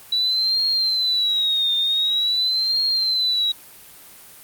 sine tone with vibrato, 3928 Hz, B7, 10 cents flat, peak -17 dBFS, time 0.12-3.52 s, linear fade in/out 5 ms, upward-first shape triangle, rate 0.46 Hz, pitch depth 140 cents each way, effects white hiss -44 dBFS RMS until 4.43 s + Opus 32 kbps

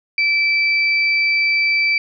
sine tone pair together, 2323 / 4646 Hz, D7 / D8, -20 / -20 cents, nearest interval octave, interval 1200 cents, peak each -14 / -24 dBFS, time 0.18-1.98 s, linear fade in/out 2 ms, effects none

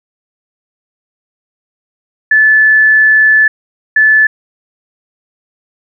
sine tone bursts at uneven times, 1738 Hz, A6, 22 cents flat, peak -4 dBFS, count 2, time 2.31-3.48 / 3.96-4.27 s, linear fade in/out 5 ms, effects none

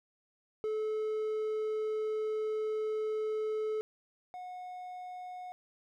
triangle tone pair in turn, 432.4 / 728.3 Hz, A4 / F#5, -30 / -28 cents, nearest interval major sixth, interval 902 cents, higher second, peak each -29 / -39 dBFS, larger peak first, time 0.64-3.81 / 4.34-5.52 s, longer first, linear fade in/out 0 ms, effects none

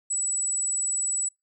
sine tone, 7880 Hz, B8, 5 cents flat, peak -24 dBFS, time 0.1-1.29 s, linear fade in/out 10 ms, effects noise-tail reverb RT60 0.2 s tail -26 dB re dry

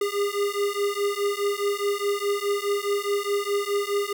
square beating tone pair, 403.1 / 407.9 Hz, G4 / G#4, +48 / -31 cents, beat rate 4.8 Hz, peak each -27 / -27 dBFS, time 0.01-4.13 s, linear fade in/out 5 ms, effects none

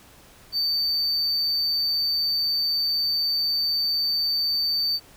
triangle tone, 4578 Hz, D8, 45 cents flat, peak -20 dBFS, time 0.52-5 s, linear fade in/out 50 ms, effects pink hiss -51 dBFS RMS until 5.16 s

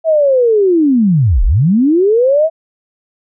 sine linear two-way sweep, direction down then up, 659.3 to 30.87 to 659.3 Hz, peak -7 dBFS, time 0.04-2.5 s, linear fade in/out 50 ms, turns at 1.44 s, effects none

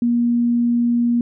sine tone, 238 Hz, A#3, 36 cents sharp, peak -14 dBFS, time 0.02-1.21 s, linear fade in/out 2 ms, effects none

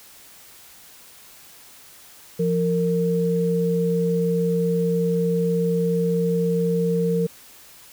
sine tone pair together, 172.31 / 460 Hz, F3 / A#4, -23 / -23 cents, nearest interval octave + perfect fourth, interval 1700 cents, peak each -21 dBFS, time 2.39-7.27 s, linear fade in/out 10 ms, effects white hiss -47 dBFS RMS until 7.92 s

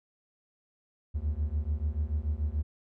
triangle beating tone pair, 71.6 / 78.5 Hz, D2 / D#2, -43 / +16 cents, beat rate 6.9 Hz, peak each -29 / -29 dBFS, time 1.14-2.63 s, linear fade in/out 20 ms, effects none

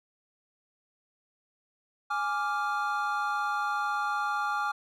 triangle chord, D diminished, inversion second, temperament equal, 830.6 / 1174.7 / 1396.9 Hz, Ab5 / D6 / F6, 0 / 0 / 0 cents, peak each -30 dBFS, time 2.1-4.72 s, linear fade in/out 10 ms, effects none

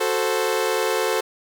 sawtooth chord, F# diminished, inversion none, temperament equal, 370 / 440 / 523.3 Hz, F#4 / A4 / C5, 0 / 0 / 0 cents, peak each -22 / -19 / -21 dBFS, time 0-1.21 s, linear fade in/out 10 ms, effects none

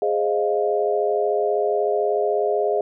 sine chord, F minor seventh, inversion first, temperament equal with one note detuned, 415.3 / 529.3 / 622.3 / 698.5 Hz, Ab4 / C5 / Eb5 / F5, 0 / +20 / 0 / 0 cents, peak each -21 / -27 / -24 / -25 dBFS, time 0.02-2.81 s, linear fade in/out 2 ms, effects none

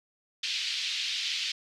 pink band-pass noise, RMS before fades -32 dBFS, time 0.43-1.52 s, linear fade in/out 5 ms, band 2700 to 4800 Hz, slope 24 dB/octave, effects none

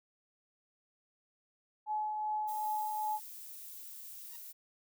sine tone with tremolo, 853 Hz, G#5, 46 cents sharp, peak -31 dBFS, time 1.86-3.2 s, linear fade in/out 50 ms, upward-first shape triangle, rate 2.6 Hz, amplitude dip 35%
violet noise, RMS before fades -48 dBFS, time 2.47-4.53 s, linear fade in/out 20 ms
5% pulse tone with exponential growth, 942 Hz, A#5, 18 cents sharp, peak -38 dBFS, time 4.24-4.36 s, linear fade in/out 2 ms, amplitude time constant 25 ms
effects none

